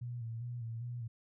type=tone with vibrato; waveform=sine; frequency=117.7 Hz; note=A#2; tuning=17 cents sharp; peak=-38 dBFS; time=0.01-1.08 s; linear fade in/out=10 ms; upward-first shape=square; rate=2.5 Hz; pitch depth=50 cents each way; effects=none